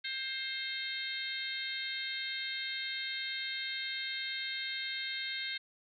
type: harmonic tone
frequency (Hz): 529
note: C5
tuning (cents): +19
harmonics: 3 / 4 / 5 / 6 / 7 / 8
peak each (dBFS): -43 / -40 / -49 / -45 / -41 / -43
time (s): 0.04-5.58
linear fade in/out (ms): 10
effects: none